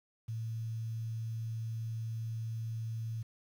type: tone with quantisation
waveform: sine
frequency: 112.8 Hz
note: A2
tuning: 44 cents sharp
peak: -35 dBFS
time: 0.28-3.23 s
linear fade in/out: 10 ms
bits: 10
effects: none